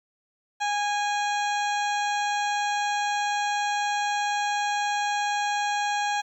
harmonic tone with a mistuned harmonic, 823 Hz, G#5, 16 cents flat, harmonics 1 / 2 / 3 / 4 / 5 / 7 / 8 / 9, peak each -25 / -31 / -35 / -37 / -39 / -42 / -43 / -44 dBFS, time 0.6-6.22 s, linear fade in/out 20 ms, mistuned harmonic 8, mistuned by -19 cents, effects 10-bit

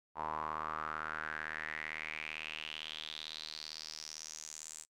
sawtooth tone with band-pass filter sweep, 77.78 Hz, D#2, in tune, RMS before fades -43 dBFS, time 0.15-4.86 s, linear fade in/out 50 ms, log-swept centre 930 to 7800 Hz, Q 5.6, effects noise-tail reverb RT60 0.1 s tail -24 dB re dry

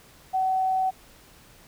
sine tone, 755 Hz, F#5, 35 cents sharp, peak -21 dBFS, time 0.33-0.91 s, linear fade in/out 20 ms, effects pink hiss -53 dBFS RMS until 1.67 s

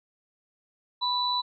sine tone pair together, 987.8 / 3965 Hz, B5 / B7, 0 / +6 cents, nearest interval 2 octaves, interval 2406 cents, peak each -27 dBFS, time 1.01-1.42 s, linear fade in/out 20 ms, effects none

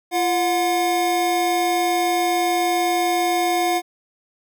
square tone pair together, 343.9 / 723 Hz, F4 / F#5, -27 / -40 cents, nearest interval octave + minor second, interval 1287 cents, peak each -23 / -20 dBFS, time 0.11-3.82 s, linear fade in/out 50 ms, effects none

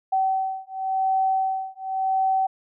sine beating tone pair, 764 / 764.92 Hz, G5 / G5, -45 / -43 cents, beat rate 0.92 Hz, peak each -24 dBFS, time 0.12-2.47 s, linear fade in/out 10 ms, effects none

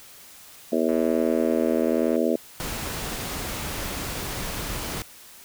harmonic tone, 80.8 Hz, E2, 34 cents flat, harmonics 3 / 4 / 5 / 6 / 7 / 8, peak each -25 / -26 / -27 / -28 / -28 / -29 dBFS, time 0.72-2.36 s, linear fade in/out 5 ms
click train, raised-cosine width 0.5 ms, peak -25 dBFS, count 161, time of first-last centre 0.89-2.16 s, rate 126 Hz
pink noise, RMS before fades -31 dBFS, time 2.6-5.02 s, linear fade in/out 0 ms
effects white hiss -47 dBFS RMS until 5.44 s

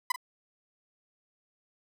30% pulse tone with echo, 1004 Hz, B5, 28 cents sharp, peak -21 dBFS, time 0.1-0.12 s, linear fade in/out 5 ms, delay 41 ms, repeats 1, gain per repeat -12 dB, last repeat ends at 0.161 s, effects none

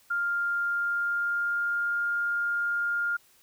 sine tone with pitch glide, 1400 to 1408.9 Hz, F6 to F6, +4 to +15 cents, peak -25 dBFS, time 0.1-3.17 s, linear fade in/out 10 ms, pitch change +11 cents, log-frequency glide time 0.63-2 s, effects white hiss -61 dBFS RMS until 3.42 s

